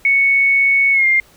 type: tone with pitch glide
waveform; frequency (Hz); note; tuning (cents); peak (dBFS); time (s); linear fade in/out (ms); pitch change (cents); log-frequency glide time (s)
sine; 2216 to 2111; C#7 to C7; -1 to +15; -10; 0.05-1.2; 2; -84; 0.92-1.06
effects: pink hiss -49 dBFS RMS until 1.36 s